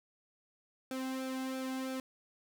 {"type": "tone with flanger", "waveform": "sawtooth", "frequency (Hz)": 261.6, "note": "C4", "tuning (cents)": 0, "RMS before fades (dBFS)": -38, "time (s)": [0.91, 2], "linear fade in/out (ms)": 2, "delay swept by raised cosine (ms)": [1, 1.71], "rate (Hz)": 3, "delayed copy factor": -0.7, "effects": []}